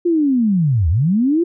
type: linear two-way sweep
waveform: sine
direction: down then up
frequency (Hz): 355.2 to 73.42 to 355.2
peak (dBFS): -12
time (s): 0.05-1.44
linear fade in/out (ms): 10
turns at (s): 0.89
effects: none